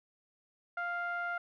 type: tone with low-pass filter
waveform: sawtooth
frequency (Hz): 698.5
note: F5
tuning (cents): 0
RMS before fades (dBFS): -36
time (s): 0.77-1.38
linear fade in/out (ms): 5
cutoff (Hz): 1600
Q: 9.5
effects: none